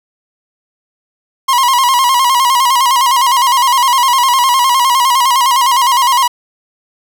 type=tone with vibrato; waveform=45% pulse; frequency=1017 Hz; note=C6; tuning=50 cents flat; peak=-8 dBFS; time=1.48-6.28 s; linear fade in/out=10 ms; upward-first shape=square; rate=9.8 Hz; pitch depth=82 cents each way; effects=none